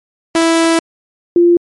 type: tone pair in turn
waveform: sawtooth / sine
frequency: 329.6 / 346.2 Hz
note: E4 / F4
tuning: 0 / -15 cents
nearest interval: minor second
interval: 85 cents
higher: second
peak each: -5 dBFS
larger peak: neither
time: 0.35-0.79 / 1.36-1.57 s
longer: first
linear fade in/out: 2 ms
effects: MP3 48 kbps